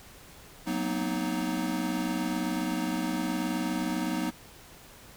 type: chord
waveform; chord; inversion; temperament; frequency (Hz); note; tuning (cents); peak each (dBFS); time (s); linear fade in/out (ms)
square; B major seventh; second; equal with one note detuned; 185 / 233.1 / 252.4 / 311.1; F#3 / A#3 / B3 / D#4; 0 / 0 / +38 / 0; -35 / -36 / -35 / -33; 0.66-4.31; 20
effects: pink hiss -51 dBFS RMS until 5.16 s